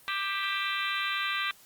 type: harmonic tone with a mistuned harmonic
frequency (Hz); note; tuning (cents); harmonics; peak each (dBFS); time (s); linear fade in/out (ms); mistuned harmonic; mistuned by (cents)
394.2; G4; +10; 3 / 4 / 5 / 6 / 7 / 8 / 9 / 10; -34 / -35 / -36 / -37 / -37 / -38 / -39 / -39; 0.08-1.51; 0; 7; -63
effects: white hiss -56 dBFS RMS until 1.65 s + Opus 32 kbps